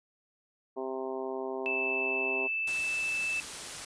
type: harmonic tone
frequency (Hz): 131.6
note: C3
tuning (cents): +10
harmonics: 2 / 3 / 4 / 5 / 6 / 7 / 8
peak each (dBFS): -42 / -35 / -44 / -40 / -45 / -44 / -47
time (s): 0.76-2.48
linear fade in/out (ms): 20
type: tone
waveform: sine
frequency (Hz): 2637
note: E7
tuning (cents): 0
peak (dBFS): -29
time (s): 1.66-3.4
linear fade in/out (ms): 0
type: noise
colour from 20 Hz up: white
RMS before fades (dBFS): -40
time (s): 2.67-3.85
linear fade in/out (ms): 5
effects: resampled to 22050 Hz